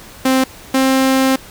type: tone pair in turn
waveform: sawtooth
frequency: 262.1 / 264.7 Hz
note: C4 / C4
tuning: +3 / +20 cents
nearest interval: unison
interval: 17 cents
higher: second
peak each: -7 dBFS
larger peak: neither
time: 0.25-0.44 / 0.74-1.36 s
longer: second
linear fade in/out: 5 ms
effects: pink hiss -38 dBFS RMS until 1.5 s